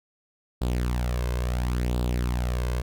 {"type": "tone with flanger", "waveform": "sawtooth", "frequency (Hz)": 61, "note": "B1", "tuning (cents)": -21, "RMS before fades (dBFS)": -26, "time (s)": [0.61, 2.82], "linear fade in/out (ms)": 10, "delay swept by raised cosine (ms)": [0.24, 1.94], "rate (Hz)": 0.72, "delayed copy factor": 0.6, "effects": []}